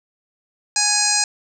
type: harmonic tone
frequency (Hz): 830.6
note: G#5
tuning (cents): 0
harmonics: 1 / 2 / 3 / 5 / 6 / 7 / 8 / 9 / 10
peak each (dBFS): -26 / -27 / -27 / -25 / -22 / -27 / -21 / -25 / -25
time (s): 0.76-1.24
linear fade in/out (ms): 2
effects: 8-bit